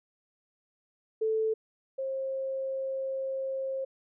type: tone pair in turn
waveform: sine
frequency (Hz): 440 / 533.8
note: A4 / C5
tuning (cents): 0 / +35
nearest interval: minor third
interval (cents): 335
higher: second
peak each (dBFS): -25 / -30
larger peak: first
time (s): 1.21-1.54 / 1.98-3.85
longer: second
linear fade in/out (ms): 10
effects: none